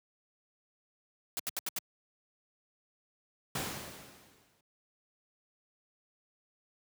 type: noise bursts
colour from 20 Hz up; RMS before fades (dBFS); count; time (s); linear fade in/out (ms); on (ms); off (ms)
white; -35; 5; 1.37-1.786; 0; 24; 74
type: noise with exponential decay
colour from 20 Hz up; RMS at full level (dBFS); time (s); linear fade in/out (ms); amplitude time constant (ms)
pink; -33; 3.55-4.61; 5; 230
effects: high-pass 100 Hz 12 dB/octave